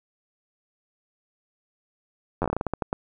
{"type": "slowing click train", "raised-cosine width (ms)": 1, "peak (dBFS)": -11, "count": 13, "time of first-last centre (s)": [2.42, 2.929], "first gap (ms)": 10, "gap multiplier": 1.24, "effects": []}